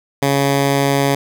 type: tone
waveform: 10% pulse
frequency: 139.4 Hz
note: C#3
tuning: 10 cents sharp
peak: -5 dBFS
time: 0.22-1.15 s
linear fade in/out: 5 ms
effects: none